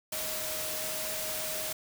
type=tone in noise; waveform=sine; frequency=626 Hz; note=D#5; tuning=10 cents sharp; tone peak=-41 dBFS; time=0.12-1.73 s; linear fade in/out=5 ms; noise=white; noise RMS=-35 dBFS; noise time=0.12-1.73 s; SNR=-9 dB; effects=none